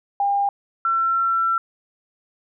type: tone pair in turn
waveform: sine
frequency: 803 / 1350.5 Hz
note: G5 / E6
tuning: +41 / +42 cents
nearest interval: major sixth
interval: 901 cents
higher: second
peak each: -17 dBFS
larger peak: neither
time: 0.2-0.49 / 0.85-1.58 s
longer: second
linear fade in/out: 2 ms
effects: none